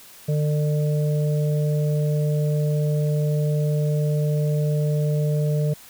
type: harmonic tone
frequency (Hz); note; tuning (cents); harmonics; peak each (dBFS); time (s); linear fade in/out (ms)
150; D3; +37; 1 / 3 / 4; -19 / -29 / -31; 0.28-5.74; 10
effects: white hiss -46 dBFS RMS until 5.89 s